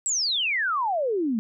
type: exponential sweep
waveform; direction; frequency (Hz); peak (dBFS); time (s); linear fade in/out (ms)
sine; down; 7950 to 210.1; -22; 0.06-1.39; 0
effects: none